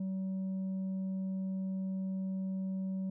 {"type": "tone with tanh clipping", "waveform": "sine", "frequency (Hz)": 190, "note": "F#3", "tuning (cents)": 46, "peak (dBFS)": -34, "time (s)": [0, 3.1], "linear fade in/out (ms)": 5, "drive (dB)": 3, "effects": []}